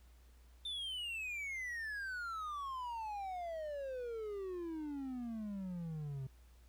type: exponential sweep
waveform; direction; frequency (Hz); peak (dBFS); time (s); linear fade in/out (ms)
triangle; down; 3600 to 130; -38; 0.65-6.27; 5
effects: added 60 Hz sine -59 dBFS peak until 6.68 s + pink hiss -71 dBFS RMS until 6.68 s